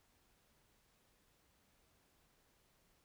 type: silence
effects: pink hiss -74 dBFS RMS until 3.04 s